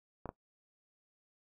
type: clicks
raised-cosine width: 1 ms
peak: -26 / -25 dBFS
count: 2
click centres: 0.257 / 0.291 s
effects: noise-tail reverb RT60 0.1 s tail -19 dB re dry